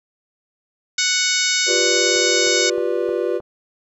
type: harmonic tone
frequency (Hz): 740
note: F#5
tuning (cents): 0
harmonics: 2 / 3 / 4 / 5 / 6 / 7 / 8 / 9 / 10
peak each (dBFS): -26 / -23 / -28 / -24 / -26 / -24 / -25 / -27 / -27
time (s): 0.98-2.7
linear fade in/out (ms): 5
type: chord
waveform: triangle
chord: G dominant seventh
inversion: third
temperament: just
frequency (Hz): 352.8 / 392 / 490 / 588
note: F4 / G4 / B4 / D5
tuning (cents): +18 / 0 / -14 / +2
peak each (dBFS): -21 / -22 / -21 / -25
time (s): 1.66-3.41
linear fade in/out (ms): 50
type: click train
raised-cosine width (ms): 1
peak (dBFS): -24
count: 5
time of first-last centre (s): 2.16-3.402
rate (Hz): 3.22
effects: none